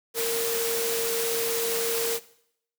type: tone in noise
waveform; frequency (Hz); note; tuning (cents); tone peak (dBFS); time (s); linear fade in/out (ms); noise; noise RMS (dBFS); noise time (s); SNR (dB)
sine; 461.3; A#4; -18; -27; 0.14-2.2; 50; white; -29; 0.14-2.2; -1
effects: noise-tail reverb RT60 0.7 s tail -18 dB re dry + high-pass 150 Hz 12 dB/octave